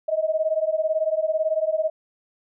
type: beating tone pair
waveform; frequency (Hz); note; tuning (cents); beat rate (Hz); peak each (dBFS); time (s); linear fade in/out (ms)
sine; 622.3 / 640.3; D#5 / D#5; 0 / +49; 18; -23; 0.08-1.9; 10
effects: none